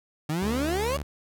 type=exponential sweep; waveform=30% pulse; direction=up; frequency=146.83 to 579 Hz; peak=-23 dBFS; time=0.29-0.97 s; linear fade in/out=5 ms
type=tone with vibrato; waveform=sawtooth; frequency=73 Hz; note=D2; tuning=10 cents flat; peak=-27 dBFS; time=0.42-1.03 s; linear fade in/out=5 ms; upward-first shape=triangle; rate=8.3 Hz; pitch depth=29 cents each way
effects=none